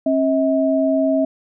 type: tone pair together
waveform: sine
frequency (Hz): 269.9 / 640.9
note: C#4 / E5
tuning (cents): -46 / -49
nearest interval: octave + minor third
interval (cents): 1497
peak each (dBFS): -17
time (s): 0.06-1.25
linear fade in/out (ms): 5
effects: none